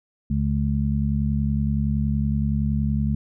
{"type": "harmonic tone", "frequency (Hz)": 70.7, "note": "C#2", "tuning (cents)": 35, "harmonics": [1, 2, 3], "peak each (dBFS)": [-24, -24, -24], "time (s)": [0.3, 3.15], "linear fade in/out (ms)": 5, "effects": []}